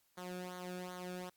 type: tone with flanger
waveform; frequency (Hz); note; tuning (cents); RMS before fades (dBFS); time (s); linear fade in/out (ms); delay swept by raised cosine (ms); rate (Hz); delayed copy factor
sawtooth; 180.9; F#3; -39; -45; 0.17-1.3; 10; 0.38 to 1.02; 2.6; -0.75
effects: white hiss -75 dBFS RMS until 1.36 s + Opus 48 kbps